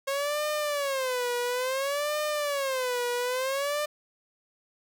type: tone with vibrato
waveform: sawtooth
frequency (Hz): 541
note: C#5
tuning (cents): -42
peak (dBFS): -23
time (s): 0.07-3.86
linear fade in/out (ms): 10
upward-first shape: sine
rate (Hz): 0.58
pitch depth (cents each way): 190
effects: none